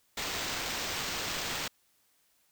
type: noise with sample-and-hold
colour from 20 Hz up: blue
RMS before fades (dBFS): -35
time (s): 0.17-1.68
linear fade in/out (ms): 5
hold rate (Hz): 11025
effects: white hiss -70 dBFS RMS until 2.51 s